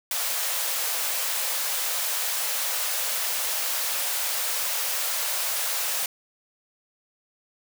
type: high-pass noise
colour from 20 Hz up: white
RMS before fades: -27 dBFS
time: 0.11-6.06 s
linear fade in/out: 2 ms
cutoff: 470 Hz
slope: 96 dB/octave
effects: none